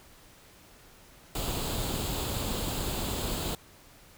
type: noise with comb filter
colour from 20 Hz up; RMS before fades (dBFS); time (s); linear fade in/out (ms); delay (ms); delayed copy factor
pink; -32; 1.35-3.55; 2; 0.26; +0.55
effects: pink hiss -55 dBFS RMS until 4.17 s